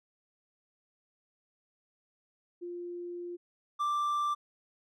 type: tone pair in turn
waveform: sine / triangle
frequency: 350 / 1177.3 Hz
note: F4 / D6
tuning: +4 / +4 cents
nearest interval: octave + major sixth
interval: 2100 cents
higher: second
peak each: -37 / -26 dBFS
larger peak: second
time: 2.61-3.37 / 3.79-4.35 s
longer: first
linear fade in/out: 20 ms
effects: none